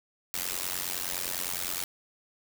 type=noise with amplitude modulation; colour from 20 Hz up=white; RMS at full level=-29 dBFS; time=0.34-1.84 s; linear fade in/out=0 ms; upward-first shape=sine; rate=89.7 Hz; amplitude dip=100%; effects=none